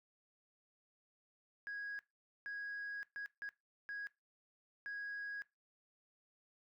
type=tone bursts at uneven times; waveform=sine; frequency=1652 Hz; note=G#6; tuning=10 cents flat; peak=-40 dBFS; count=6; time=1.67-1.99 / 2.46-3.03 / 3.16-3.26 / 3.42-3.49 / 3.89-4.07 / 4.86-5.42 s; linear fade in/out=0 ms; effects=noise-tail reverb RT60 0.2 s tail -19 dB re dry + tanh soft clip ceiling -39 dBFS